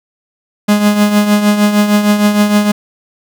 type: tone with tremolo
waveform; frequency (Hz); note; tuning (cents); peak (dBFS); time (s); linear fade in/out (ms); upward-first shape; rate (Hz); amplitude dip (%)
45% pulse; 207.7; G#3; 0; -5; 0.68-2.72; 10; triangle; 6.5; 65
effects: none